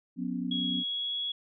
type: chord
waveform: sine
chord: F# suspended fourth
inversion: none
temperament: equal with one note detuned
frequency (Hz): 181.5 / 246.9 / 277.2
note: F#3 / B3 / C#4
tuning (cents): -33 / 0 / 0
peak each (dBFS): -35 / -33 / -36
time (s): 0.16-0.84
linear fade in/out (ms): 50
type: tone with pitch glide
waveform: sine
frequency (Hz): 3322 to 3349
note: G#7 to G#7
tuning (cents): 0 to +14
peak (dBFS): -30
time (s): 0.51-1.32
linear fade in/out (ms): 5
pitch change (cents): +14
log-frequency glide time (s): 0.7-1.15
effects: none